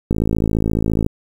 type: click train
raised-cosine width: 3 ms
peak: -5 dBFS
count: 53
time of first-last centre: 0.11-1.064 s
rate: 54.5 Hz
effects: 7-bit